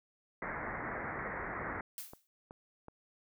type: low-pass noise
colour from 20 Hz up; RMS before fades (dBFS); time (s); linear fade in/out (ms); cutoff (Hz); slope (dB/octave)
white; -40; 0.42-1.81; 2; 2100; 96
type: click train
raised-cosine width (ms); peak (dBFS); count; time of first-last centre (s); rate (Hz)
1; -34; 4; 1.76-2.884; 2.67
type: noise with exponential decay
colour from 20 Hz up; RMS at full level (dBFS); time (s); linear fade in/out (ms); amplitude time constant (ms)
blue; -40; 1.98-2.27; 0; 61
effects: none